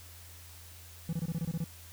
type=tone bursts; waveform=triangle; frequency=164.81 Hz; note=E3; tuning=in tune; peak=-28 dBFS; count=9; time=1.09-1.641 s; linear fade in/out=2 ms; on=39 ms; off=25 ms; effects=added 85 Hz sine -51 dBFS peak until 1.92 s + white hiss -53 dBFS RMS until 1.92 s